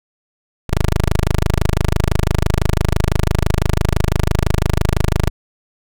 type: tone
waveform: 10% pulse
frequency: 25.96 Hz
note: G#0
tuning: in tune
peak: -5 dBFS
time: 0.69-5.3 s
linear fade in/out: 10 ms
effects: none